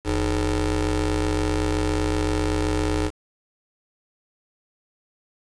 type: ring-modulated tone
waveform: 25% pulse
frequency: 113.4 Hz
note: A#2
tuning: 47 cents flat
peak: -14 dBFS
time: 0.04-3.11 s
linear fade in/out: 50 ms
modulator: 194 Hz
effects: resampled to 22050 Hz + 7-bit